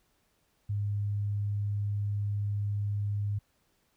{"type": "tone", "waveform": "sine", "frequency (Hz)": 102.4, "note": "G#2", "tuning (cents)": -24, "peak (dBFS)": -28, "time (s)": [0.69, 3.39], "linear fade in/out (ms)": 10, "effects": ["pink hiss -72 dBFS RMS until 3.96 s"]}